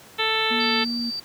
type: harmonic tone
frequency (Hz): 441.4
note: A4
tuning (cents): +5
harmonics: 1 / 2 / 3 / 4 / 5 / 6 / 7 / 8 / 9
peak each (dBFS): -29 / -29 / -29 / -29 / -29 / -29 / -29 / -29 / -29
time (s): 0.18-0.85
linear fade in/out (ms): 20
type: tone with vibrato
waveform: sine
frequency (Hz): 235.8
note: A#3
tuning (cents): +20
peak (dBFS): -26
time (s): 0.5-1.11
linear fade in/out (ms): 20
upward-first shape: triangle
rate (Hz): 2.7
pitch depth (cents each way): 14
type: tone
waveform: sine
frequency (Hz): 4649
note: D8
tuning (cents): -18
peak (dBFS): -27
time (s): 0.6-1.2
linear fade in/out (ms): 5
effects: pink hiss -47 dBFS RMS until 1.24 s + high-pass 100 Hz 12 dB/octave